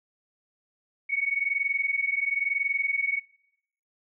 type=tone pair together; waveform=sine; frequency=2217 / 2238 Hz; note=C#7 / C#7; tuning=0 / +16 cents; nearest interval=unison; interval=16 cents; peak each=-27 dBFS; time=1.09-3.2 s; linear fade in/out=20 ms; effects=noise-tail reverb RT60 0.7 s tail -21 dB re dry